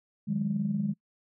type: tone cluster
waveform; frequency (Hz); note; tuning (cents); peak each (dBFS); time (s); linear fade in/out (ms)
sine; 150.8 / 184.6 / 205.3; D3 / F#3 / G#3; +46 / -4 / -20; -33 / -33 / -28; 0.27-0.94; 20
effects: noise-tail reverb RT60 0.1 s tail -24 dB re dry + tanh soft clip ceiling -17 dBFS